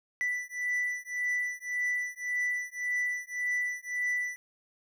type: beating tone pair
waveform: triangle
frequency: 1975.5 / 1977.3 Hz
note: B6 / B6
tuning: 0 / +2 cents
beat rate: 1.8 Hz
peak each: -31 dBFS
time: 0.21-4.36 s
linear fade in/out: 0 ms
effects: none